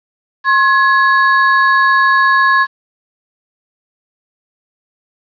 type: ring-modulated tone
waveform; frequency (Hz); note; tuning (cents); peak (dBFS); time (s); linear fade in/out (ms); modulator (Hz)
triangle; 1379; F6; -22; -3; 0.44-2.67; 50; 307
effects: resampled to 11025 Hz + 7-bit